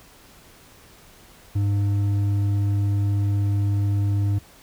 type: tone with hard clipping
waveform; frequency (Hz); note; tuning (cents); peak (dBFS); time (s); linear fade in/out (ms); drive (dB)
sine; 100.9; G#2; -49; -20; 1.55-4.39; 10; 5
effects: pink hiss -50 dBFS RMS until 4.62 s